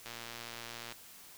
click train, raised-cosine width 0.2 ms, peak -26 dBFS, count 102, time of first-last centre 0.06-0.923 s, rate 117 Hz, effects white hiss -54 dBFS RMS until 1.37 s

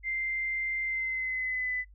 sine tone with pitch glide, 2089 to 2002 Hz, C7 to B6, -3 to +23 cents, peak -29 dBFS, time 0.03-1.85 s, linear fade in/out 50 ms, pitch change -74 cents, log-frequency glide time 0.83-1.73 s, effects noise-tail reverb RT60 0.1 s tail -23 dB re dry + added 50 Hz sine -51 dBFS peak until 1.94 s

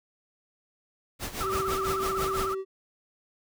pink noise with tremolo, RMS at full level -32 dBFS, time 1.19-2.55 s, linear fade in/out 50 ms, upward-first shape sine, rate 6 Hz, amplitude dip 75%
sine tone with vibrato, 1254 Hz, D#6, 13 cents sharp, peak -29 dBFS, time 1.4-2.55 s, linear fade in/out 10 ms, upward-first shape sine, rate 16 Hz, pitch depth 130 cents each way
triangle tone, 383.8 Hz, G4, 37 cents flat, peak -28 dBFS, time 1.41-2.65 s, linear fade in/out 50 ms
effects none

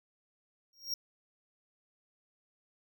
square tone with exponential growth, 5588 Hz, F8, in tune, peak -30 dBFS, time 0.73-0.94 s, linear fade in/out 2 ms, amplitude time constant 45 ms, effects none

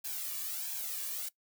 blue noise with flanger, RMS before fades -38 dBFS, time 0.04-1.29 s, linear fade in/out 10 ms, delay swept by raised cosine 1.2 to 1.76 ms, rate 1.5 Hz, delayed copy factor +0.8, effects noise-tail reverb RT60 0.1 s tail -19 dB re dry

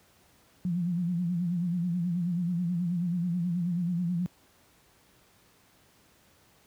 sine tone with vibrato, 174.61 Hz, F3, in tune, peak -26 dBFS, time 0.65-4.26 s, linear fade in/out 0 ms, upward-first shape sine, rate 9.3 Hz, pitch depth 78 cents each way, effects pink hiss -62 dBFS RMS until 6.66 s + high-pass 60 Hz 12 dB/octave

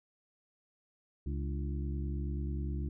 harmonic tone with a mistuned harmonic, 69.3 Hz, C#2, in tune, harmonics 1 / 2 / 3 / 4 / 5, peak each -34 / -40 / -44 / -46 / -48 dBFS, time 1.26-2.89 s, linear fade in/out 5 ms, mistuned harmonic 4, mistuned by +110 cents, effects none

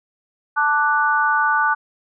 sine chord, D major, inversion second, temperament equal, 880 / 1174.7 / 1480 Hz, A5 / D6 / F#6, 0 / 0 / 0 cents, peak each -20 / -20 / -18 dBFS, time 0.56-1.75 s, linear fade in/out 20 ms, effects none

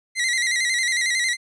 sawtooth tone with vibrato, 2000 Hz, B6, 21 cents sharp, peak -16 dBFS, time 0.15-1.37 s, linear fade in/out 50 ms, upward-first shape square, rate 11 Hz, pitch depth 63 cents each way, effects resampled to 24000 Hz

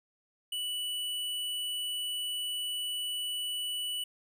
square tone, 2960 Hz, F#7, in tune, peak -33 dBFS, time 0.52-4.04 s, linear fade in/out 5 ms, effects none

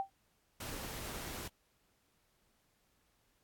sine tone with exponential decay, 780 Hz, G5, 9 cents flat, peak -29 dBFS, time 0-0.1 s, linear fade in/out 0 ms, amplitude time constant 21 ms
pink noise, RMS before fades -44 dBFS, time 0.6-1.48 s, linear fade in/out 5 ms
effects pink hiss -75 dBFS RMS until 3.43 s + AAC 64 kbps

